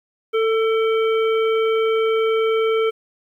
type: harmonic tone with a mistuned harmonic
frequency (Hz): 445.1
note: A4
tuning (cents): +20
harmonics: 1 / 3 / 5 / 7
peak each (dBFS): -16 / -26 / -30 / -33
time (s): 0.33-2.91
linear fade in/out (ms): 20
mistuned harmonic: 5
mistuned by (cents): +38
effects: 9-bit